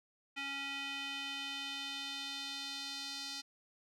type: tone with band-pass filter sweep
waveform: square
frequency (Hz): 277.2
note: C#4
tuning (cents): 0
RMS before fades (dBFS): -42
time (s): 0.36-3.42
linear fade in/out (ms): 20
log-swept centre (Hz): 2500 to 4600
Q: 2.6
effects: none